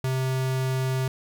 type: tone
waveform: square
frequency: 130.81 Hz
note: C3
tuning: in tune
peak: -24 dBFS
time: 0.04-1.08 s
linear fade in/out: 2 ms
effects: 10-bit